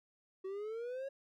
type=exponential sweep; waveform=triangle; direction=up; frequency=374.8 to 554.4 Hz; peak=-37 dBFS; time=0.44-1.09 s; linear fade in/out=10 ms; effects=none